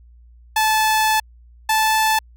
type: tone pair in turn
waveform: sawtooth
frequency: 870 / 874.9 Hz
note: A5 / A5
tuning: -20 / -10 cents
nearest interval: unison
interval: 10 cents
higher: second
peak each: -11 dBFS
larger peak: neither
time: 0.56-1.2 / 1.69-2.19 s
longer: first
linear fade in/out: 5 ms
effects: added 59 Hz sine -44 dBFS peak until 2.36 s